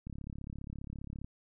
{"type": "click train", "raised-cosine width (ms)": 5, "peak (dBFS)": -30, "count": 42, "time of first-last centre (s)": [0.07, 1.245], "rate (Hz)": 34.9, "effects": []}